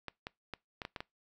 clicks, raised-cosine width 0.3 ms, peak -23 dBFS, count 7, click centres 0.083 / 0.269 / 0.537 / 0.818 / 0.851 / 0.962 / 1.005 s, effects noise-tail reverb RT60 0.2 s tail -24 dB re dry

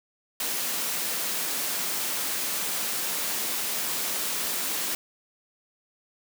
white high-pass noise, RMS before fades -29 dBFS, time 0.4-4.95 s, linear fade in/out 2 ms, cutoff 160 Hz, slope 24 dB/octave, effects none

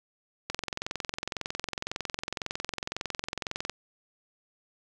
click train, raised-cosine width 0.2 ms, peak -14 dBFS, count 71, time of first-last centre 0.5-3.696 s, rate 21.9 Hz, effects none

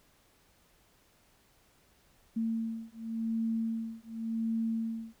sine beating tone pair, 225.4 / 226.3 Hz, A3 / A3, +42 / +49 cents, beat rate 0.9 Hz, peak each -34 / -34 dBFS, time 2.36-5.14 s, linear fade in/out 10 ms, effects pink hiss -66 dBFS RMS until 5.2 s

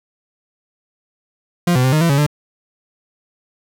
40% pulse tone with pitch steps, 174.7 / 126.7 / 130.2 / 154.3 / 168.2 / 139.9 / 148.1 Hz, F3 / B2 / C3 / D#3 / E3 / C#3 / D3, +1 / +45 / -8 / -14 / +35 / +16 / +15 cents, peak -11 dBFS, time 1.67-2.265 s, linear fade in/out 5 ms, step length 85 ms, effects none

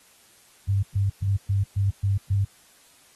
sine tone bursts, 98.9 Hz, G2, 16 cents sharp, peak -19 dBFS, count 7, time 0.68-2.45 s, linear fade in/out 10 ms, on 150 ms, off 120 ms, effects white hiss -56 dBFS RMS until 3.15 s + AAC 32 kbps

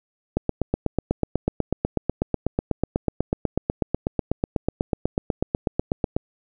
click train, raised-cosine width 2 ms, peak -7 dBFS, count 48, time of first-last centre 0.37-6.165 s, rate 8.11 Hz, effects none

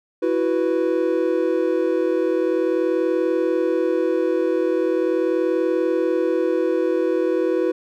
triangle chord, E suspended second, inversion none, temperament equal, 329.6 / 370 / 493.9 Hz, E4 / F#4 / B4, 0 / 0 / 0 cents, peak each -20 dBFS, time 0.22-7.72 s, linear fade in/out 10 ms, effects none

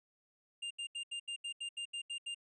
square tone bursts, 2802 Hz, F7, 5 cents sharp, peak -39 dBFS, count 11, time 0.62-2.347 s, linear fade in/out 10 ms, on 87 ms, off 77 ms, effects resampled to 22050 Hz

